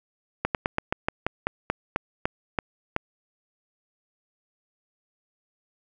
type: slowing click train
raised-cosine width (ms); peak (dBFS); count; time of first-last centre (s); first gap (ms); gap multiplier
0.5; -8; 13; 0.45-2.964; 98; 1.13
effects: none